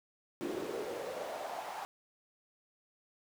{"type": "noise with high-pass filter sweep", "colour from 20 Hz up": "brown", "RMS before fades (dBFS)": -40, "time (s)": [0.41, 1.85], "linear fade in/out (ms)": 0, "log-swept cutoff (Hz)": [330, 880], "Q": 3.8, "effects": []}